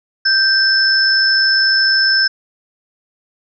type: tone pair together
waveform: sine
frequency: 1568 / 5262 Hz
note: G6 / E8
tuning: 0 / -4 cents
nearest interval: octave + major sixth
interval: 2096 cents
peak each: -13 dBFS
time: 0.25-2.28 s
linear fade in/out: 10 ms
effects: none